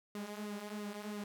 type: tone with flanger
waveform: sawtooth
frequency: 207.7 Hz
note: G#3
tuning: in tune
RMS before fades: -43 dBFS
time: 0.15-1.24 s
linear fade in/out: 2 ms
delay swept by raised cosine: 1.2 to 5.6 ms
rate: 3 Hz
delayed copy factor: -0.65
effects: none